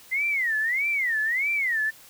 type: tone with vibrato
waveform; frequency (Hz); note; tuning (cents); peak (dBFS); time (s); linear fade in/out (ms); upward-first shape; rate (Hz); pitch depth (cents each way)
sine; 2013; B6; +33; -22; 0.11-1.91; 20; sine; 1.6; 270
effects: white hiss -50 dBFS RMS until 2.09 s